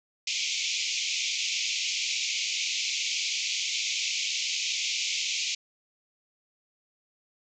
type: band-pass noise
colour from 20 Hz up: pink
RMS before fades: -30 dBFS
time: 0.27-5.55 s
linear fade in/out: 5 ms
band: 2200 to 7100 Hz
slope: 96 dB/octave
effects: none